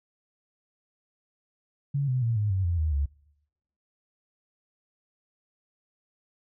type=tone with pitch steps; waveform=sine; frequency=140.8 / 127.63 / 115.69 / 104.87 / 95.06 / 86.17 / 78.11 / 70.81 Hz; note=C#3 / C3 / A#2 / G#2 / F#2 / F2 / D#2 / C#2; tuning=+27 / -43 / -13 / +17 / +47 / -23 / +7 / +37 cents; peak=-23 dBFS; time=1.94-3.06 s; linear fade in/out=10 ms; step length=140 ms; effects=noise-tail reverb RT60 0.8 s tail -22 dB re dry